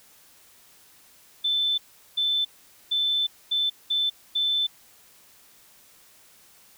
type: tone bursts at uneven times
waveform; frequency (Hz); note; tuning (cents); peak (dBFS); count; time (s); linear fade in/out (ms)
sine; 3527; A7; +3; -21; 6; 1.44-1.78 / 2.17-2.45 / 2.91-3.27 / 3.51-3.7 / 3.9-4.1 / 4.35-4.67; 10
effects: white hiss -55 dBFS RMS until 6.77 s